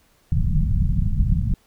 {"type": "low-pass noise", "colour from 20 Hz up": "pink", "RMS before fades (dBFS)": -19, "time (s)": [0.32, 1.54], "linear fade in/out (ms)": 2, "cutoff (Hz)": 190, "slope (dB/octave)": 48, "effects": ["pink hiss -60 dBFS RMS until 1.66 s"]}